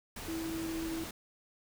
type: tone in noise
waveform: sine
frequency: 326.1 Hz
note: E4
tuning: 19 cents flat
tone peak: -35 dBFS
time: 0.28-1.04 s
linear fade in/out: 5 ms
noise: pink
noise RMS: -43 dBFS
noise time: 0.16-1.11 s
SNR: +5 dB
effects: none